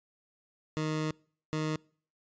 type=tone bursts at uneven times; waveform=20% pulse; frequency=155.4 Hz; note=D#3; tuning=2 cents flat; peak=-25 dBFS; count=2; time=0.77-1.11 / 1.53-1.76 s; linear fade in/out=0 ms; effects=noise-tail reverb RT60 0.5 s tail -26 dB re dry + resampled to 16000 Hz